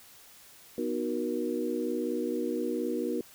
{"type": "chord", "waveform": "sine", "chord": "B major seventh", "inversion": "none", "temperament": "equal with one note detuned", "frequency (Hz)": [246.9, 311.1, 370, 474], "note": ["B3", "D#4", "F#4", "A#4"], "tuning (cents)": [0, 0, 0, 29], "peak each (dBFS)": -34, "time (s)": [0.78, 3.21], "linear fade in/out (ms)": 2, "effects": ["white hiss -54 dBFS RMS until 3.34 s"]}